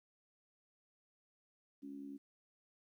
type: harmonic tone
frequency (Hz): 70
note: C#2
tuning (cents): +18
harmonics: 3 / 4 / 5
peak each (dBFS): -54 / -46 / -59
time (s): 1.82-2.18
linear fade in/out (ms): 20
effects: 13-bit